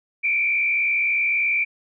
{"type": "tone with frequency modulation", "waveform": "sine", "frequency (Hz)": 2349, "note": "D7", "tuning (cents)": 0, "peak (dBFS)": -18, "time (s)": [0.23, 1.65], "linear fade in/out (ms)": 20, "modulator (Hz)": 63.5, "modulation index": 1.2, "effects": []}